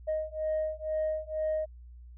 sine beating tone pair, 622.3 / 624.4 Hz, D#5 / D#5, 0 / +6 cents, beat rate 2.1 Hz, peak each -31 dBFS, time 0.07-1.66 s, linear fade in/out 20 ms, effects tanh soft clip ceiling -24 dBFS + added 60 Hz sine -46 dBFS peak until 2.17 s

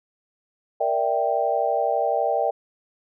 sine chord, E half-diminished seventh, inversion second, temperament equal, 466.2 / 587.3 / 659.3 / 784 Hz, Bb4 / D5 / E5 / G5, 0 / 0 / 0 / 0 cents, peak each -27 / -25 / -25 / -24 dBFS, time 0.8-2.51 s, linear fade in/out 10 ms, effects none

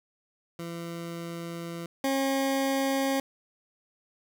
20% pulse tone pair in turn, 169 / 270.8 Hz, E3 / C#4, +43 / -40 cents, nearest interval minor sixth, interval 817 cents, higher second, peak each -30 / -20 dBFS, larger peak second, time 0.59-1.86 / 2.04-3.2 s, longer first, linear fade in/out 2 ms, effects none

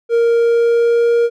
triangle tone with pitch glide, 466.2 to 470 Hz, A#4 to A#4, 0 to +14 cents, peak -8 dBFS, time 0.09-1.3 s, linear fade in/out 50 ms, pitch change +14 cents, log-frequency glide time 0.33-1.14 s, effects none

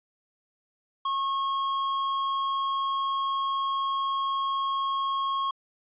triangle tone with hard clipping, 1089 Hz, C#6, 31 cents flat, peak -27 dBFS, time 1.05-5.51 s, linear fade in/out 5 ms, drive 13 dB, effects resampled to 8000 Hz

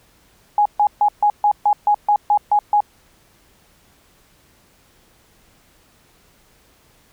sine tone bursts, 830.6 Hz, G#5, in tune, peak -11 dBFS, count 11, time 0.58-2.805 s, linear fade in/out 2 ms, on 75 ms, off 140 ms, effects pink hiss -55 dBFS RMS until 7.12 s

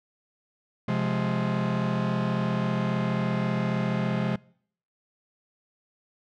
45% pulse chord, F minor, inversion second, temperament just, 130.96 / 174.61 / 209.5 Hz, C3 / F3 / Ab3, +2 / 0 / +15 cents, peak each -29 / -29 / -28 dBFS, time 0.88-4.36 s, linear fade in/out 5 ms, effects noise-tail reverb RT60 0.6 s tail -24 dB re dry + low-pass 3000 Hz 12 dB/octave

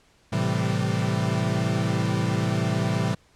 40% pulse chord, A minor seventh, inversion none, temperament equal with one note detuned, 110 / 130.81 / 164.81 / 193.86 Hz, A2 / C3 / E3 / G3, 0 / 0 / 0 / -19 cents, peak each -26 / -27 / -27 / -28 dBFS, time 0.32-3.15 s, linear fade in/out 10 ms, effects pink hiss -60 dBFS RMS until 3.35 s + low-pass 8000 Hz 12 dB/octave

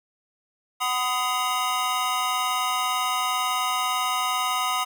square tone cluster, 747 / 1009 / 1251 / 2063 / 2822 Hz, F#5 / B5 / D#6 / C7 / F7, +16 / +37 / +9 / -25 / +17 cents, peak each -31 / -29 / -27 / -36 / -34 dBFS, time 0.8-4.85 s, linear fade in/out 20 ms, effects none

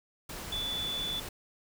sine tone in noise, 3469 Hz, A7, 25 cents flat, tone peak -32 dBFS, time 0.52-1.2 s, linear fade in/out 5 ms, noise pink, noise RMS -41 dBFS, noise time 0.29-1.29 s, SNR +6 dB, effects none

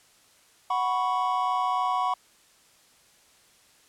triangle chord, F# suspended fourth, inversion none, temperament just, 740 / 986.7 / 1110 Hz, F#5 / B5 / C#6, 0 / -2 / +2 cents, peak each -26 dBFS, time 0.7-2.14 s, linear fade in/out 5 ms, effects white hiss -59 dBFS RMS until 3.88 s + low-pass 10000 Hz 12 dB/octave

